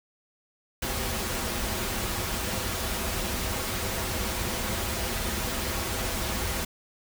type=noise with comb filter; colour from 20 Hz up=pink; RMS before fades=-30 dBFS; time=0.82-6.65 s; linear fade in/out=5 ms; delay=6.8 ms; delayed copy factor=-0.55; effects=none